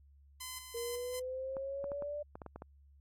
5% pulse tone with tremolo, 1023 Hz, C6, 39 cents flat, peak -30 dBFS, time 0.4-1.2 s, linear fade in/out 10 ms, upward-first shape square, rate 2.7 Hz, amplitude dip 50%
sine linear sweep, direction up, 466.2 to 593 Hz, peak -37 dBFS, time 0.74-2.23 s, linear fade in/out 10 ms
clicks, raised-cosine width 1 ms, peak -31 dBFS, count 9, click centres 1.568 / 1.842 / 1.918 / 2.023 / 2.355 / 2.418 / 2.463 / 2.56 / 2.621 s
effects added 70 Hz sine -59 dBFS peak until 3 s + AAC 64 kbps

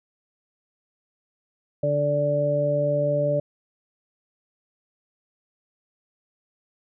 harmonic tone, 145.9 Hz, D3, 11 cents flat, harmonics 1 / 2 / 3 / 4, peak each -26 / -33 / -32 / -21 dBFS, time 1.83-3.4 s, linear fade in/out 5 ms, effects none

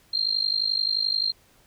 sine tone with amplitude modulation, 4186 Hz, C8, in tune, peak -18 dBFS, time 0.13-1.32 s, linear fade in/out 10 ms, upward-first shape sine, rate 51.5 Hz, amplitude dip 90%, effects pink hiss -59 dBFS RMS until 1.66 s

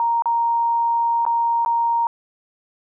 sine tone with dropouts, 932.3 Hz, A#5, in tune, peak -16 dBFS, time 0-2.07 s, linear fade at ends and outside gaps 1 ms, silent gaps 0.222-0.257 / 1.252-1.264 / 1.649-1.66 s, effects none

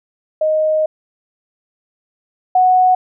sine tone pair in turn, 622.3 / 738.1 Hz, D#5 / F#5, 0 / -4 cents, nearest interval minor third, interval 296 cents, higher second, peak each -12 / -8 dBFS, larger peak second, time 0.41-0.86 / 2.55-2.95 s, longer first, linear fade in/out 5 ms, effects none

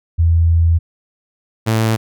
sine / sawtooth tone pair in turn, 83.3 / 111.4 Hz, E2 / A2, +19 / +22 cents, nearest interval perfect fourth, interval 503 cents, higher second, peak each -9 dBFS, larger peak neither, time 0.18-0.79 / 1.66-1.97 s, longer first, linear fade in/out 20 ms, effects none

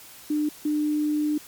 sine tone pair in turn, 300 / 300 Hz, D4 / D4, +37 / +37 cents, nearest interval unison, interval 0 cents, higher neither, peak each -21 dBFS, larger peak neither, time 0.3-0.49 / 0.65-1.38 s, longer second, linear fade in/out 5 ms, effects white hiss -46 dBFS RMS until 1.47 s + MP3 96 kbps

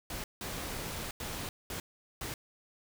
pink noise bursts at uneven times, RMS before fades -39 dBFS, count 5, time 0.1-0.24 / 0.41-1.11 / 1.2-1.49 / 1.7-1.8 / 2.21-2.34 s, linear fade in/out 2 ms, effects none

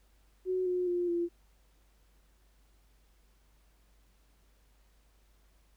sine tone with pitch steps, 370 / 361.1 / 352.5 / 344 Hz, F#4 / F#4 / F4 / F4, 0 / -42 / +16 / -26 cents, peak -28 dBFS, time 0.45-1.29 s, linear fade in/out 50 ms, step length 210 ms, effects added 50 Hz sine -63 dBFS peak until 5.76 s + pink hiss -71 dBFS RMS until 5.76 s

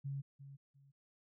sine tone with echo, 138.59 Hz, C#3, in tune, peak -38 dBFS, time 0.04-0.22 s, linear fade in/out 20 ms, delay 350 ms, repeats 2, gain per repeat -12 dB, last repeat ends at 0.92 s, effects none

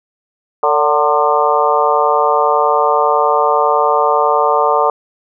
harmonic tone with a mistuned harmonic, 150 Hz, D3, 37 cents sharp, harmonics 3 / 4 / 5 / 6 / 7 / 8, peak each -17 / -17 / -17 / -17 / -17 / -17 dBFS, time 0.63-4.9 s, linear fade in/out 2 ms, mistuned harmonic 4, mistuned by -64 cents, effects none

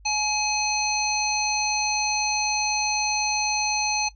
harmonic tone with a mistuned harmonic, 846 Hz, G#5, 32 cents sharp, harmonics 1 / 3 / 5 / 7, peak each -27 / -27 / -27 / -27 dBFS, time 0.05-4.09 s, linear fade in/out 10 ms, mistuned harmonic 7, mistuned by +49 cents, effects noise-tail reverb RT60 0.1 s tail -17 dB re dry + added 50 Hz sine -47 dBFS peak until 4.15 s

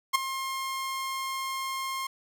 sawtooth tone with ADSR envelope, 1066 Hz, C6, 32 cents sharp, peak -14 dBFS, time 0.13-2.07 s, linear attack 21 ms, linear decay 11 ms, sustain -13 dB, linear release 5 ms, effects none

